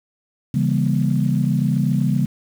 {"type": "chord", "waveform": "sine", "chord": "C# diminished seventh", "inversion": "none", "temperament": "just", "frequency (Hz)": [138.59, 166.31, 199.57, 239.5], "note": ["C#3", "E3", "G3", "Bb3"], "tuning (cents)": [0, 16, 31, 47], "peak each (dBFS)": [-19, -22, -21, -23], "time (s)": [0.54, 2.26], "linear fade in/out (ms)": 5, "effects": ["tanh soft clip ceiling -5 dBFS", "7-bit"]}